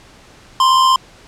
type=tone pair together; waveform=square; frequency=970.5 / 1046.5 Hz; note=B5 / C6; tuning=-31 / 0 cents; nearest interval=minor second; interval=131 cents; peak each=-22 / -10 dBFS; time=0.6-0.96 s; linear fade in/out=2 ms; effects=pink hiss -44 dBFS RMS until 1.27 s + low-pass 7000 Hz 12 dB/octave